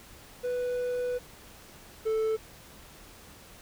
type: tone pair in turn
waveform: triangle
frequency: 493.9 / 440 Hz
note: B4 / A4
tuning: 0 / 0 cents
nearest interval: major second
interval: 200 cents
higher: first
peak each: -26 / -23 dBFS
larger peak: second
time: 0.43-1.19 / 2.05-2.37 s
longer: first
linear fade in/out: 20 ms
effects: pink hiss -51 dBFS RMS until 3.61 s